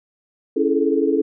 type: chord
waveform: sine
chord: A major seventh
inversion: first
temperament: equal with one note detuned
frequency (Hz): 277.2 / 329.6 / 421.1 / 440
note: C#4 / E4 / G#4 / A4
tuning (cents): 0 / 0 / +24 / 0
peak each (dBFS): -21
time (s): 0.56-1.22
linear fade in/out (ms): 10
effects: none